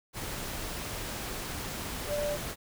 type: tone in noise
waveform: sine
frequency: 587.3 Hz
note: D5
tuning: in tune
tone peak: -29 dBFS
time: 2.07-2.38 s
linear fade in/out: 50 ms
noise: pink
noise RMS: -37 dBFS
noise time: 0.13-2.56 s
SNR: +5 dB
effects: none